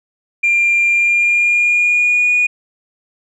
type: tone with pitch glide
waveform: sine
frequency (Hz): 2388 to 2454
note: D7 to D#7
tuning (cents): +28 to -25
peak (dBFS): -9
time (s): 0.43-2.47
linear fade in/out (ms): 10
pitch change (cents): +47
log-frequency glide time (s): 0.89-2.33
effects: tanh soft clip ceiling -7 dBFS